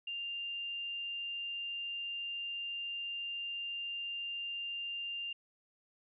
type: tone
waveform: sine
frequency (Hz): 2794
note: F7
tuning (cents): 0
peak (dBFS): -37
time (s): 0.07-5.33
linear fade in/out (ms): 5
effects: none